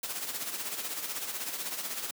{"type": "noise with tremolo", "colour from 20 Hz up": "white", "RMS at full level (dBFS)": -34, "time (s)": [0.03, 2.11], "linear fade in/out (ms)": 5, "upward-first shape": "sine", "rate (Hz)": 16, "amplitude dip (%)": 55, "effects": ["high-pass 200 Hz 12 dB/octave"]}